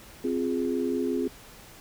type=chord; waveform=sine; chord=F minor; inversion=second; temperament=equal; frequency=261.6 / 349.2 / 415.3 Hz; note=C4 / F4 / Ab4; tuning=0 / 0 / 0 cents; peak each=-28 / -30 / -30 dBFS; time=0.24-1.28 s; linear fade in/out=5 ms; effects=pink hiss -49 dBFS RMS until 1.8 s